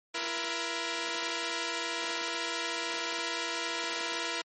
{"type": "tone pair together", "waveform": "5% pulse", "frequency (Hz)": [335.6, 474.6], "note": ["E4", "A#4"], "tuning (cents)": [31, 31], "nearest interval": "tritone", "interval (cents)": 600, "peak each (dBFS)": -23, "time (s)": [0.14, 4.42], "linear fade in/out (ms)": 10, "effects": ["MP3 32 kbps"]}